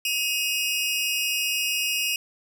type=tone pair together; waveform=sawtooth; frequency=2533 / 2838 Hz; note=D#7 / F7; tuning=+30 / +27 cents; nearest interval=major second; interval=197 cents; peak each=-23 dBFS; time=0.05-2.16 s; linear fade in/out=2 ms; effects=none